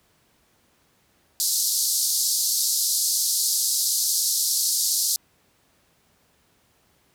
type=band-pass noise; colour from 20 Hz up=pink; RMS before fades=-23 dBFS; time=1.4-5.16 s; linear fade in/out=0 ms; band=4300 to 14000 Hz; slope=48 dB/octave; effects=pink hiss -63 dBFS RMS until 7.14 s + high-pass 60 Hz 12 dB/octave